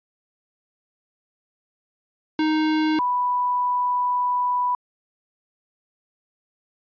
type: tone pair in turn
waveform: square / sine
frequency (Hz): 311.1 / 987.7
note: D#4 / B5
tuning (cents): 0 / 0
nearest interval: octave + minor sixth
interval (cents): 2000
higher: second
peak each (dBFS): -19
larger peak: neither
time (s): 2.39-2.99 / 2.99-4.75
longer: second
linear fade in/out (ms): 2
effects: resampled to 11025 Hz